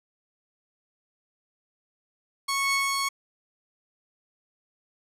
sawtooth tone pair together, 1102 / 2206 Hz, C#6 / C#7, -11 / -9 cents, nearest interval octave, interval 1202 cents, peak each -23 dBFS, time 2.48-3.09 s, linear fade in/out 10 ms, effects low-pass 12000 Hz 12 dB/octave

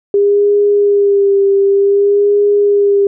sine tone with vibrato, 402.3 Hz, G4, 45 cents sharp, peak -7 dBFS, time 0.14-3.07 s, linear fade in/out 2 ms, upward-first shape sine, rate 0.54 Hz, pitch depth 31 cents each way, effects none

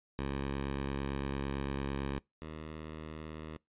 10% pulse tone pair in turn, 68.9 / 78 Hz, C#2 / D#2, -10 / +5 cents, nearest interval major second, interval 215 cents, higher second, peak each -26 / -34 dBFS, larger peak first, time 0.19-2.19 / 2.42-3.57 s, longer first, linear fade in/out 0 ms, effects noise-tail reverb RT60 0.2 s tail -25 dB re dry + resampled to 8000 Hz

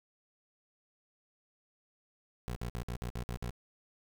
20% pulse tone bursts, 60 Hz, B1, 49 cents flat, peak -31 dBFS, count 8, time 2.48-3.507 s, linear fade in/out 0 ms, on 82 ms, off 53 ms, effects none

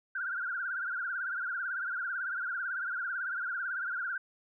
sine tone with vibrato, 1480 Hz, F#6, in tune, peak -32 dBFS, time 0.15-4.18 s, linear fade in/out 5 ms, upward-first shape triangle, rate 18 Hz, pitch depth 150 cents each way, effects none

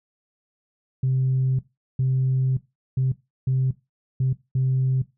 sine tone bursts at uneven times, 130.81 Hz, C3, in tune, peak -17 dBFS, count 6, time 1.03-1.59 / 1.99-2.57 / 2.97-3.12 / 3.47-3.71 / 4.2-4.33 / 4.55-5.02 s, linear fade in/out 5 ms, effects noise-tail reverb RT60 0.2 s tail -17 dB re dry + tanh soft clip ceiling -15 dBFS

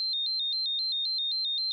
sine tone with vibrato, 3900 Hz, B7, 23 cents flat, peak -27 dBFS, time 0-1.72 s, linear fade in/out 0 ms, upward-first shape square, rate 3.8 Hz, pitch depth 100 cents each way, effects none

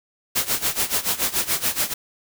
white noise with tremolo, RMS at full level -20 dBFS, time 0.35-1.94 s, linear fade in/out 10 ms, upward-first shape sine, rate 7 Hz, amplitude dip 85%, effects none

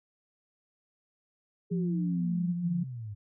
sine exponential sweep, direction down, 415.3 to 99.7 Hz, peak -36 dBFS, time 1.7-3.15 s, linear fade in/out 20 ms
sine tone, 174.61 Hz, F3, in tune, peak -27 dBFS, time 1.71-2.84 s, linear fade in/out 10 ms
effects none

